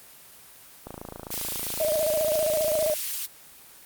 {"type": "click train", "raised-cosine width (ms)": 1, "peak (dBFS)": -22, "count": 57, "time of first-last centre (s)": [0.87, 2.899], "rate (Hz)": 27.6}
{"type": "high-pass noise", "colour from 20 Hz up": "white", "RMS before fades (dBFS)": -31, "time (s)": [1.3, 3.27], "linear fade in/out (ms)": 20, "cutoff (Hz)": 2300, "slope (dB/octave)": 12}
{"type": "tone with vibrato", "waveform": "sine", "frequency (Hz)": 620, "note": "D#5", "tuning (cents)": -6, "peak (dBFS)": -22, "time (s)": [1.8, 2.94], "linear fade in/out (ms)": 2, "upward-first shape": "triangle", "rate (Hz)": 15, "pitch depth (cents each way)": 93}
{"effects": ["white hiss -49 dBFS RMS until 3.85 s", "Opus 24 kbps"]}